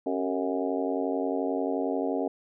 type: harmonic tone with a mistuned harmonic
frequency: 91.3 Hz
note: F#2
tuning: 23 cents flat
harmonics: 3 / 4 / 5 / 6 / 7 / 8 / 9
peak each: -30 / -33 / -32 / -38 / -34 / -37 / -41 dBFS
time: 0.06-2.28 s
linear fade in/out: 5 ms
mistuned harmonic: 4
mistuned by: +78 cents
effects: none